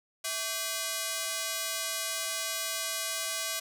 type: ring-modulated tone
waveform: 5% pulse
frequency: 901 Hz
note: A5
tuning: 41 cents sharp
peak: -16 dBFS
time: 0.24-3.6 s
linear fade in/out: 10 ms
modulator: 246 Hz
effects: none